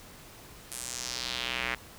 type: tone with band-pass filter sweep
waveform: square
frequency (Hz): 61.74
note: B1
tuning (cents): 0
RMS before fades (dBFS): -35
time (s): 0.71-1.75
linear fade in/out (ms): 5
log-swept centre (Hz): 10000 to 2000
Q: 2.2
effects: pink hiss -50 dBFS RMS until 1.98 s